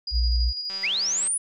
sine tone with tremolo, 4881 Hz, D#8, 34 cents flat, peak -27 dBFS, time 0.07-0.87 s, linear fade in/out 5 ms, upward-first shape square, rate 12 Hz, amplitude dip 35%
sine tone, 59 Hz, A#1, 22 cents sharp, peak -19 dBFS, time 0.11-0.53 s, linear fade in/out 50 ms
click train, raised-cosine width 0.2 ms, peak -24 dBFS, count 112, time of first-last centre 0.7-1.275 s, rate 193 Hz
sine linear sweep, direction up, 1919 to 10090 Hz, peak -22 dBFS, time 0.83-1.38 s, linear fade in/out 10 ms
effects none

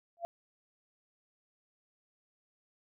sine tone with exponential growth, 683 Hz, F5, 39 cents flat, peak -29 dBFS, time 0.17-0.25 s, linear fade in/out 0 ms, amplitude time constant 16 ms, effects none

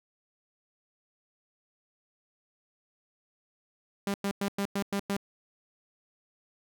sawtooth tone bursts, 199.4 Hz, G3, 30 cents sharp, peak -24 dBFS, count 7, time 4.07-5.167 s, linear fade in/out 2 ms, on 71 ms, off 100 ms, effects none

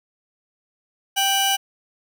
sawtooth tone pair together, 784 / 2951 Hz, G5 / F#7, 0 / -5 cents, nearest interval octave + major seventh, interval 2295 cents, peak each -17 dBFS, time 1.16-1.57 s, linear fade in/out 20 ms, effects none

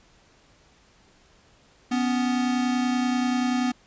square tone pair together, 248.2 / 278.6 Hz, B3 / C#4, +9 / +9 cents, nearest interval major second, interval 200 cents, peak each -23 / -31 dBFS, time 1.91-3.72 s, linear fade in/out 10 ms, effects pink hiss -58 dBFS RMS until 3.86 s + resampled to 16000 Hz

